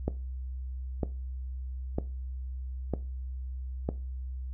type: click train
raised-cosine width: 2 ms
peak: -15 dBFS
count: 5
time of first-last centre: 0.08-3.89 s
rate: 1.05 Hz
effects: noise-tail reverb RT60 0.3 s tail -17 dB re dry + added 64 Hz sine -34 dBFS peak until 4.53 s